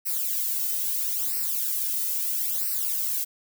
violet noise with flanger, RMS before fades -27 dBFS, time 0.05-3.25 s, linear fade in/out 20 ms, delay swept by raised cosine 0.29 to 1.79 ms, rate 0.76 Hz, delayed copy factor -0.85, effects none

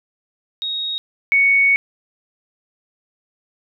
sine tone pair in turn, 3761 / 2224 Hz, A#7 / C#7, +15 / +5 cents, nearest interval major sixth, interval 910 cents, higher first, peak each -21 / -11 dBFS, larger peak second, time 0.62-0.98 / 1.32-1.76 s, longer second, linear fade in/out 0 ms, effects none

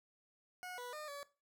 20% pulse tone with pitch steps, 728 / 490.8 / 607 / 570 Hz, F#5 / B4 / D#5 / C#5, -28 / -11 / -43 / +48 cents, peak -40 dBFS, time 0.63-1.23 s, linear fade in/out 0 ms, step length 150 ms, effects noise-tail reverb RT60 0.3 s tail -17 dB re dry

